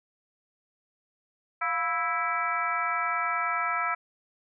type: harmonic tone with a mistuned harmonic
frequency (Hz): 329.6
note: E4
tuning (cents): 0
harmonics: 2 / 3 / 4 / 5 / 6 / 7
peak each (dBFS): -35 / -34 / -28 / -36 / -36 / -34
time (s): 1.61-3.95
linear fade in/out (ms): 10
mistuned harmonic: 2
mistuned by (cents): +110
effects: none